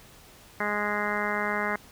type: harmonic tone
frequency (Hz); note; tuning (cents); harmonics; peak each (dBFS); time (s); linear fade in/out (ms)
207.7; G#3; 0; 1 / 2 / 3 / 4 / 5 / 6 / 7 / 8 / 9 / 10; -35 / -35 / -35 / -35 / -35 / -35 / -35 / -35 / -35 / -35; 0.6-1.76; 2
effects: pink hiss -52 dBFS RMS until 1.91 s